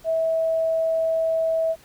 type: tone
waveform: sine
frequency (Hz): 650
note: E5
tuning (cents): -24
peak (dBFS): -19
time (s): 0.04-1.76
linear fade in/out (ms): 50
effects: pink hiss -52 dBFS RMS until 1.84 s